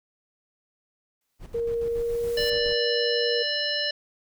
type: noise with exponential growth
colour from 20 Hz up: white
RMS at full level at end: -40 dBFS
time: 1.21-2.5 s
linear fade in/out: 2 ms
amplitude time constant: 280 ms
type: noise with tremolo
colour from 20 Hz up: brown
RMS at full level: -38 dBFS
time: 1.39-2.77 s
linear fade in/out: 50 ms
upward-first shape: square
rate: 7.1 Hz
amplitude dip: 65%
type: tone with pitch glide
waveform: sine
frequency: 466.2 to 475.7 Hz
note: A#4 to A#4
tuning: 0 to +35 cents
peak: -24 dBFS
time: 1.54-3.43 s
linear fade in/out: 10 ms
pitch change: +35 cents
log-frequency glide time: 1.86-2.61 s
type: harmonic tone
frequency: 587.3 Hz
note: D5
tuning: in tune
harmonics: 1 / 3 / 5 / 7 / 9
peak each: -32 / -31 / -30 / -30 / -31 dBFS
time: 2.37-3.91 s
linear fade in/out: 5 ms
effects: none